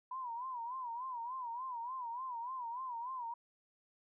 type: tone with vibrato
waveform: sine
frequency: 984 Hz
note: B5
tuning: 7 cents flat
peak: -39 dBFS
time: 0.11-3.34 s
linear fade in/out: 5 ms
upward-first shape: sine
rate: 3.4 Hz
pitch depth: 120 cents each way
effects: none